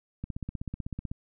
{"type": "click train", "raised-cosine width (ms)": 5, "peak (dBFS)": -22, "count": 15, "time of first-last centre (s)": [0.24, 1.115], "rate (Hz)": 16, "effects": []}